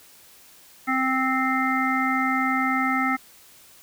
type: harmonic tone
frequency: 261.6 Hz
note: C4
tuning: in tune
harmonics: 1 / 3 / 5 / 7 / 8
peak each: -25 / -28 / -25 / -31 / -27 dBFS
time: 0.87-3.17 s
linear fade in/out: 20 ms
effects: white hiss -51 dBFS RMS until 3.82 s